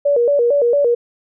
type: tone with vibrato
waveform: sine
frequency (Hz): 522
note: C5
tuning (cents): -4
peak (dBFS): -11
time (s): 0.05-0.95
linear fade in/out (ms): 10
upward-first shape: square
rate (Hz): 4.4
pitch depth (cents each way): 160
effects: none